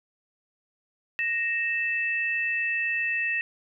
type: tone pair together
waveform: sine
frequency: 1864.7 / 2637 Hz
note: A#6 / E7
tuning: 0 / 0 cents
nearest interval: tritone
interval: 600 cents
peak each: -27 dBFS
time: 1.19-3.41 s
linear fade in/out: 0 ms
effects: none